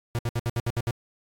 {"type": "tone bursts", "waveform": "45% pulse", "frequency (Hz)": 118, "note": "A#2", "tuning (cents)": 22, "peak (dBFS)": -24, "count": 8, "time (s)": [0.15, 0.908], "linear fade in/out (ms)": 0, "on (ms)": 37, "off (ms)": 66, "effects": ["AAC 48 kbps"]}